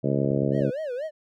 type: harmonic tone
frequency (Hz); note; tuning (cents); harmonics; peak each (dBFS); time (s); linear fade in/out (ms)
69.3; C#2; 0; 2 / 3 / 4 / 5 / 6 / 7 / 8 / 9; -26 / -28 / -29 / -30 / -31 / -31 / -32 / -33; 0.03-0.71; 20
type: click train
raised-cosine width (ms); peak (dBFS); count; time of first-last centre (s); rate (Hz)
2; -27; 8; 0.19-0.612; 16.6
type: tone with vibrato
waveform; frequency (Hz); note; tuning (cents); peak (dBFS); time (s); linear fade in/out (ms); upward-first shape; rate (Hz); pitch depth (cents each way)
triangle; 555; C#5; +2; -26; 0.51-1.11; 50; sine; 4.1; 240
effects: none